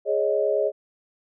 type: chord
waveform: sine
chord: Ab suspended fourth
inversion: none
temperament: just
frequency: 415.3 / 553.7 / 623 Hz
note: Ab4 / Db5 / Eb5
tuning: 0 / -2 / +2 cents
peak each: -24 dBFS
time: 0.05-0.72 s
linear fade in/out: 50 ms
effects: none